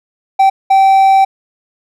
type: tone bursts at uneven times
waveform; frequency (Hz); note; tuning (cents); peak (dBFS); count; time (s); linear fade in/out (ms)
triangle; 775; G5; -20; -3; 2; 0.39-0.5 / 0.7-1.25; 10
effects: none